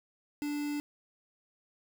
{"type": "tone with quantisation", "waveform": "triangle", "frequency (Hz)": 292.6, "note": "D4", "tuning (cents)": -6, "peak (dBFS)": -30, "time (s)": [0.42, 0.8], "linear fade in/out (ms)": 0, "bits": 7, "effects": []}